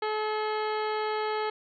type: harmonic tone with a mistuned harmonic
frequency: 429.4 Hz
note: A4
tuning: 42 cents flat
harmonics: 1 / 2 / 3 / 4 / 5 / 6 / 7 / 8 / 9 / 10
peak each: -30 / -32 / -36 / -41 / -41 / -48 / -48 / -46 / -49 / -46 dBFS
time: 0.02-1.5 s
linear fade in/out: 5 ms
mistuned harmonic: 8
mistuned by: -81 cents
effects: none